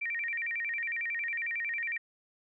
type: tone with vibrato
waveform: sine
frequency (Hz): 2089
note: C7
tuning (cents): -3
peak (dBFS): -31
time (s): 0.01-1.98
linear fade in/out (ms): 10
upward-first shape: square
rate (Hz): 11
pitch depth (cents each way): 200
effects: none